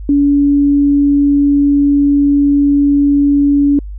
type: tone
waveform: sine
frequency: 284.8 Hz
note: C#4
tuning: 47 cents sharp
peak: -7 dBFS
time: 0.09-3.79 s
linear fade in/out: 2 ms
effects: added 50 Hz sine -23 dBFS peak until 3.98 s